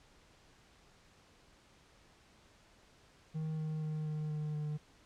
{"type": "tone with pitch steps", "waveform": "triangle", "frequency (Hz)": [157.2, 155.84, 154.5, 153.17, 151.85, 150.54], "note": ["D#3", "D#3", "D#3", "D#3", "D#3", "D3"], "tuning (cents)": [18, 3, -12, -27, -42, 43], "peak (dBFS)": -33, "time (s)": [3.34, 4.78], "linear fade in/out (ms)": 20, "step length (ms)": 240, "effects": ["pink hiss -64 dBFS RMS until 5.05 s", "low-pass 7000 Hz 12 dB/octave"]}